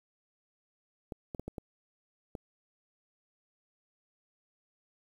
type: clicks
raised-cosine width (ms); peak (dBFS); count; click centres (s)
2; -25; 6; 1.122 / 1.348 / 1.396 / 1.48 / 1.582 / 2.352
effects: 9-bit